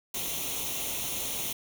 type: noise with comb filter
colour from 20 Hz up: white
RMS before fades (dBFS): -33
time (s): 0.14-1.53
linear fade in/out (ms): 5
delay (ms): 0.31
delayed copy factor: +0.7
effects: none